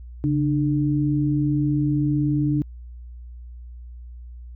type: tone pair together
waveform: sine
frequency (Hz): 140.48 / 298.7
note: C#3 / D4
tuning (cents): +23 / +29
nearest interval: octave + minor second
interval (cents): 1306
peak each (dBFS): -21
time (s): 0.24-2.62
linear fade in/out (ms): 0
effects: added 60 Hz sine -36 dBFS peak until 4.55 s